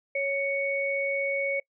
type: tone pair together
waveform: sine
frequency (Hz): 554.4 / 2226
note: C#5 / C#7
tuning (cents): 0 / +7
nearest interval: 2 octaves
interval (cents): 2407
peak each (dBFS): -28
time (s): 0.15-1.6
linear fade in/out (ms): 5
effects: noise-tail reverb RT60 0.1 s tail -24 dB re dry